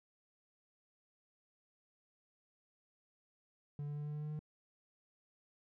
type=tone with pitch steps; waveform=triangle; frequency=145.4 / 146.5 / 147.6 / 148.71 / 149.83 / 150.96 / 152.1 Hz; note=D3 / D3 / D3 / D3 / D3 / D3 / D#3; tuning=-17 / -4 / +9 / +22 / +35 / +48 / -39 cents; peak=-37 dBFS; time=3.79-4.392 s; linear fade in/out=2 ms; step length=86 ms; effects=none